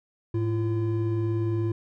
triangle tone pair together, 107.9 / 340.8 Hz, A2 / F4, -33 / -42 cents, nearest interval octave + minor sixth, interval 1991 cents, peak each -23 / -26 dBFS, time 0.34-1.72 s, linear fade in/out 5 ms, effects none

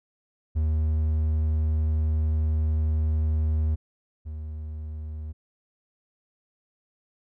triangle tone pair in turn, 77.78 / 77.15 Hz, D#2 / D#2, 0 / -14 cents, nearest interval unison, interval 14 cents, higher first, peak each -19 / -30 dBFS, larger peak first, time 0.55-3.76 / 4.25-5.33 s, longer first, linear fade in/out 20 ms, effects none

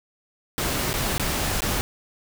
pink noise with dropouts, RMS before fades -25 dBFS, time 0.58-1.81 s, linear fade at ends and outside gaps 0 ms, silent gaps 0.931-0.939 / 1.18-1.197 / 1.606-1.62 s, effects none

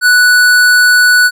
sine tone with hard clipping, 1480 Hz, F#6, in tune, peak -6 dBFS, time 0.01-1.31 s, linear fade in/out 50 ms, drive 16 dB, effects none

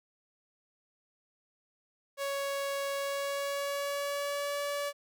sawtooth tone with pitch glide, 557 to 573.7 Hz, C#5 to D5, +8 to -41 cents, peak -28 dBFS, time 2.17-4.93 s, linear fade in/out 50 ms, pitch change +51 cents, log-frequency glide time 2.95-4.6 s, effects none

